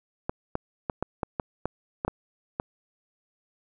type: clicks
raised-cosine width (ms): 1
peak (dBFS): -13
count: 10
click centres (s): 0.295 / 0.554 / 0.898 / 1.026 / 1.232 / 1.398 / 1.656 / 2.049 / 2.08 / 2.599
effects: none